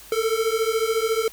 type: beating tone pair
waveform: square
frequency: 440 / 454 Hz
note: A4 / A#4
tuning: 0 / -46 cents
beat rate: 14 Hz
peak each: -24 / -24 dBFS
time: 0.12-1.28 s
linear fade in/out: 2 ms
effects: added 50 Hz sine -53 dBFS peak until 1.32 s + white hiss -45 dBFS RMS until 1.32 s